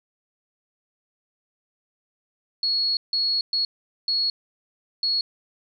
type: tone bursts at uneven times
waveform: sine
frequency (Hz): 4340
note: C#8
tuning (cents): -37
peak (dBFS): -20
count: 5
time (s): 2.63-2.97 / 3.13-3.41 / 3.53-3.65 / 4.08-4.3 / 5.03-5.21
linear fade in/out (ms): 2
effects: none